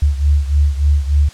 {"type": "beating tone pair", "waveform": "sine", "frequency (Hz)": [71.5, 74.9], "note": ["D2", "D2"], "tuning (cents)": [-46, 35], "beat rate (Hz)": 3.4, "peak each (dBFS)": [-12, -16], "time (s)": [0.02, 1.29], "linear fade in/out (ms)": 5, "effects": ["white hiss -40 dBFS RMS until 1.33 s", "low-pass 7000 Hz 12 dB/octave"]}